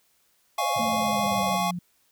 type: chord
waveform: square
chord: Db major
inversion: first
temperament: equal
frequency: 698.5 / 830.6 / 1108.7 Hz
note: F5 / Ab5 / Db6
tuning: 0 / 0 / 0 cents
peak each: -29 dBFS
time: 0.58-1.71 s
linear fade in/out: 5 ms
type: tone with vibrato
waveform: sine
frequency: 571 Hz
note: D5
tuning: 49 cents flat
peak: -32 dBFS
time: 0.58-1.57 s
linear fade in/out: 20 ms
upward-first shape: sine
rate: 13 Hz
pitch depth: 190 cents each way
type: band-pass noise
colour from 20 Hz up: white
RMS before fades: -41 dBFS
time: 0.75-1.63 s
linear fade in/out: 10 ms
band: 100 to 180 Hz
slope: 24 dB/octave
type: linear sweep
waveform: sine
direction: down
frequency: 228.2 to 174.61 Hz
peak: -29 dBFS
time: 0.79-1.79 s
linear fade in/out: 5 ms
effects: white hiss -66 dBFS RMS until 2.11 s